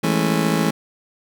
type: chord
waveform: 30% pulse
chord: A major seventh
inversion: second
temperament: just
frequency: 165 / 206.2 / 220 / 275 Hz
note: E3 / G#3 / A3 / C#4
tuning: +2 / -12 / 0 / -14 cents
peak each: -18 / -22 / -20 / -22 dBFS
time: 0.03-0.71 s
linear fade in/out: 10 ms
effects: none